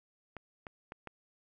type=clicks; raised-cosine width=0.5 ms; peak=-28 dBFS; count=4; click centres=0.367 / 0.668 / 0.921 / 1.073 s; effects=none